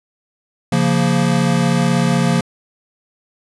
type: chord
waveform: square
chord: Bb minor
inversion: first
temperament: equal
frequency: 138.59 / 174.61 / 233.1 Hz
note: Db3 / F3 / Bb3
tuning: 0 / 0 / 0 cents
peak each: -19 / -17 / -19 dBFS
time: 0.72-2.41 s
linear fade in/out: 5 ms
effects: resampled to 24000 Hz